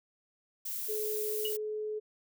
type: noise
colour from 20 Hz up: violet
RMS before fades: -37 dBFS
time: 0.65-1.57 s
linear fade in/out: 10 ms
type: tone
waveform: sine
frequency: 427.4 Hz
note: G#4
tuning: 50 cents sharp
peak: -33 dBFS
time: 0.88-2 s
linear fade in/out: 20 ms
type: tone with exponential decay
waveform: sine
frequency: 2918 Hz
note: F#7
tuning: 25 cents flat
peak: -30 dBFS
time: 1.45-1.56 s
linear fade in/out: 2 ms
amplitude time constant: 23 ms
effects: none